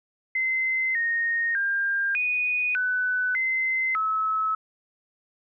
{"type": "tone with pitch steps", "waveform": "sine", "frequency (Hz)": [2062, 1855, 1600, 2477, 1500, 2062, 1295], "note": ["C7", "A#6", "G6", "D#7", "F#6", "C7", "E6"], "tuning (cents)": [-26, -9, 35, -8, 23, -26, -31], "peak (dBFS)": -22, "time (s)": [0.35, 4.55], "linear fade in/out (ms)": 5, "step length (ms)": 600, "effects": []}